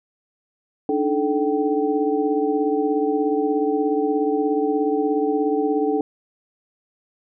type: tone cluster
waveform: sine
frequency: 291.3 / 308.1 / 434.1 / 773 Hz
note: D4 / D#4 / A4 / G5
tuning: -14 / -17 / -23 / -24 cents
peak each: -23 / -25 / -21 / -27 dBFS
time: 0.89-6.01 s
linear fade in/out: 2 ms
effects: none